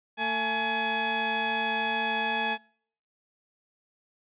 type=tone pair together; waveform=15% pulse; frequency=224.4 / 844 Hz; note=A3 / G#5; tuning=+34 / +28 cents; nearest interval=octave + major seventh; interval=2294 cents; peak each=-27 / -20 dBFS; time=0.17-2.58 s; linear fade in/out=50 ms; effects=noise-tail reverb RT60 0.6 s tail -26 dB re dry + resampled to 8000 Hz